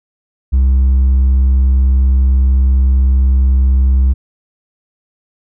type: tone with hard clipping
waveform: triangle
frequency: 65.41 Hz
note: C2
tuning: in tune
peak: -6 dBFS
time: 0.52-4.14 s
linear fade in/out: 20 ms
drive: 1 dB
effects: none